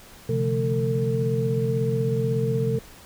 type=tone cluster; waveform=sine; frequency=129 / 145.3 / 170.9 / 217.5 / 450.9 Hz; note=C3 / D3 / F3 / A3 / A4; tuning=-24 / -18 / -37 / -20 / +42 cents; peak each=-24 / -32 / -31 / -31 / -25 dBFS; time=0.29-2.79 s; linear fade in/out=5 ms; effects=pink hiss -47 dBFS RMS until 3.05 s